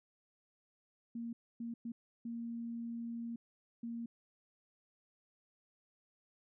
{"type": "tone bursts at uneven times", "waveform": "sine", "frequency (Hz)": 233.1, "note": "A#3", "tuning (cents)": 0, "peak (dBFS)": -39, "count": 5, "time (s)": [[1.15, 1.33], [1.6, 1.74], [1.85, 1.92], [2.25, 3.36], [3.83, 4.06]], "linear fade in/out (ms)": 5, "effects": []}